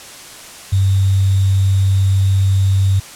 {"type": "tone with sample-and-hold", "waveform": "sine", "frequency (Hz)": 96.7, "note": "G2", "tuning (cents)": -23, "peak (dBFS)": -10, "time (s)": [0.72, 3], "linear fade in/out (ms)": 10, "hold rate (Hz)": 3675, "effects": ["white hiss -35 dBFS RMS until 3.15 s", "low-pass 10000 Hz 12 dB/octave"]}